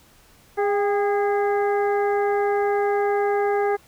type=harmonic tone with a mistuned harmonic; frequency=409.8 Hz; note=G#4; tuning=23 cents flat; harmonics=1 / 2 / 3 / 4 / 5; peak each=-20 / -24 / -33 / -33 / -36 dBFS; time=0.57-3.77 s; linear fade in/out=20 ms; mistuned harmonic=2; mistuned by=-39 cents; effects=pink hiss -54 dBFS RMS until 3.87 s